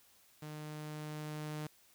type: tone with level ramp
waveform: sawtooth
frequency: 152.1 Hz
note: D#3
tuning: 39 cents flat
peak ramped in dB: -40 to -35 dBFS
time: 0.42-1.67 s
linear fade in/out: 5 ms
effects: white hiss -66 dBFS RMS until 1.94 s